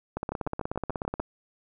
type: two click trains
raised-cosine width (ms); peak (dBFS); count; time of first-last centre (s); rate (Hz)
1; -16 / -18; 18 / 7; 0.17-1.2 / 0.32-1.197; 16.5 / 6.84
effects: none